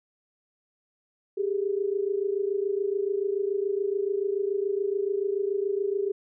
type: tone pair together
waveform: sine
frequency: 392 / 419 Hz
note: G4 / G#4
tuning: 0 / +15 cents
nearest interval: minor second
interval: 115 cents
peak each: -26 / -29 dBFS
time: 1.37-6.12 s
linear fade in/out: 10 ms
effects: none